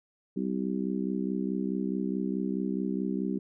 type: harmonic tone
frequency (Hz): 64.7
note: C2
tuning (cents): -19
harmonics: 3 / 4 / 5 / 6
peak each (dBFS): -31 / -33 / -35 / -37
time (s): 0.36-3.39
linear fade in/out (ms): 10
effects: none